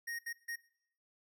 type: tone bursts at uneven times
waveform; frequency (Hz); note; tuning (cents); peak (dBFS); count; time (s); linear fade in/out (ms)
square; 1865; A#6; 0; -39; 3; 0.07-0.19 / 0.26-0.33 / 0.48-0.56; 10
effects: noise-tail reverb RT60 0.7 s tail -20 dB re dry